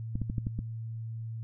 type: clicks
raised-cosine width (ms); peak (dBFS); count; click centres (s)
5; -19; 6; 0.155 / 0.217 / 0.299 / 0.382 / 0.469 / 0.59
effects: noise-tail reverb RT60 0.3 s tail -26 dB re dry + added 113 Hz sine -35 dBFS peak until 1.43 s